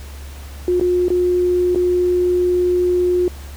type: tone with dropouts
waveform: sine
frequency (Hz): 358.2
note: F4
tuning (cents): +44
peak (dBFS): -13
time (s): 0.68-3.28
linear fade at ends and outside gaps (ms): 1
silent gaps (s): 0.798-0.811 / 1.083-1.103 / 1.748-1.758
effects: added 70 Hz sine -31 dBFS peak until 3.56 s + pink hiss -41 dBFS RMS until 3.56 s